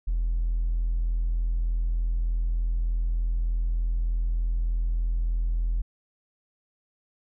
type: tone with hard clipping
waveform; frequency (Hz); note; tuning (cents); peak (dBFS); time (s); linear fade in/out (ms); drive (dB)
sine; 41.66; E1; +19; -23; 0.07-5.82; 10; 1
effects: none